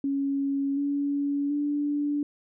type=tone with pitch steps; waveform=sine; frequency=277.2 / 284 / 291 Hz; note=C#4 / C#4 / D4; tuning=0 / +42 / -16 cents; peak=-24 dBFS; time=0.04-2.23 s; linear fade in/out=2 ms; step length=730 ms; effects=none